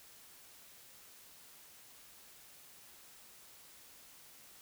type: silence
effects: white hiss -58 dBFS RMS until 4.61 s